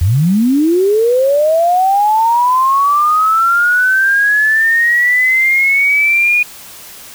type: linear sweep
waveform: sine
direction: up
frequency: 77.78 to 2459 Hz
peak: -8 dBFS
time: 0.01-6.43 s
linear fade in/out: 5 ms
effects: white hiss -34 dBFS RMS until 7.14 s